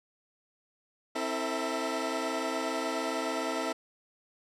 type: tone cluster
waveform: 20% pulse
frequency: 263.8 / 324.6 / 448.3 / 659 Hz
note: C4 / E4 / A4 / E5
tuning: +14 / -27 / +32 / -1 cents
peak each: -31 dBFS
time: 1.15-3.73 s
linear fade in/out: 10 ms
effects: low-pass 9000 Hz 12 dB/octave

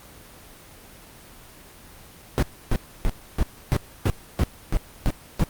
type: noise bursts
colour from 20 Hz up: brown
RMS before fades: -19 dBFS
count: 10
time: 2.38-5.44 s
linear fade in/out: 0 ms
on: 45 ms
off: 290 ms
effects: pink hiss -46 dBFS RMS until 5.49 s + Opus 24 kbps

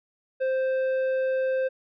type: tone with tanh clipping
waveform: sine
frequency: 523.3 Hz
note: C5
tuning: in tune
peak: -24 dBFS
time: 0.4-1.69 s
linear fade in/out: 20 ms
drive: 8 dB
effects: none

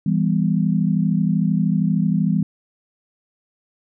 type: chord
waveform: sine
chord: E minor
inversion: none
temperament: just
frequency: 164.81 / 197.78 / 247.2 Hz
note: E3 / G3 / B3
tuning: 0 / +16 / +2 cents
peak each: -19 / -19 / -24 dBFS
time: 0.06-2.43 s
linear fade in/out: 5 ms
effects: none

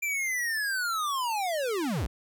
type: linear sweep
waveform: square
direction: down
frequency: 2376 to 39 Hz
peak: -28 dBFS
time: 0.02-2.07 s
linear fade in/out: 10 ms
effects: none

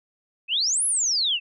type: exponential two-way sweep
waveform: sine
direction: up then down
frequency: 2489 to 11060 to 2590 Hz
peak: -20 dBFS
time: 0.48-1.4 s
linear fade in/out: 50 ms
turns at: 0.85 s
effects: none

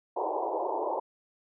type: band-pass noise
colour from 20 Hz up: white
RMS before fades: -31 dBFS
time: 0.16-1 s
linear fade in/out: 10 ms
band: 320 to 1000 Hz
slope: 96 dB/octave
effects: none

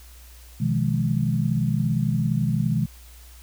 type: chord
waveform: sine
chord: F half-diminished seventh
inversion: second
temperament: just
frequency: 125.72 / 157.15 / 174.61 / 209.5 Hz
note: Cb3 / Eb3 / F3 / Ab3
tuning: +31 / +18 / 0 / +15 cents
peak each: -24 / -24 / -29 / -26 dBFS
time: 0.6-2.86 s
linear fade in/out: 10 ms
effects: added 60 Hz sine -44 dBFS peak until 3.42 s + white hiss -51 dBFS RMS until 3.42 s

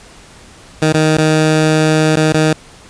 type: tone with dropouts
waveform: 15% pulse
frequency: 156 Hz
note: D#3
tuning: 5 cents sharp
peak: -3 dBFS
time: 0.82-2.53 s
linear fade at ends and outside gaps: 2 ms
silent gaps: 0.924-0.942 / 1.169-1.184 / 2.157-2.17 / 2.322-2.344 s
effects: pink hiss -40 dBFS RMS until 2.89 s + resampled to 22050 Hz

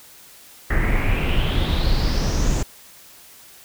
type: noise with low-pass filter sweep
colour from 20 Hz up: brown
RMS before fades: -19 dBFS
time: 0.7-2.63 s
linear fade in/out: 5 ms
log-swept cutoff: 1800 to 7300 Hz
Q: 5.6
effects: white hiss -46 dBFS RMS until 3.64 s

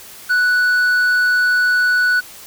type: tone with tanh clipping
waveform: triangle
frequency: 1480 Hz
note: F#6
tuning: in tune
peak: -13 dBFS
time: 0.29-2.21 s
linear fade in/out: 20 ms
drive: 9 dB
effects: white hiss -38 dBFS RMS until 2.46 s

